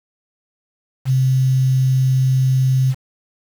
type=tone with quantisation; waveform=sine; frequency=130.81 Hz; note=C3; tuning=in tune; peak=-12 dBFS; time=1.05-2.95 s; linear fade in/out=50 ms; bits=6; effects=none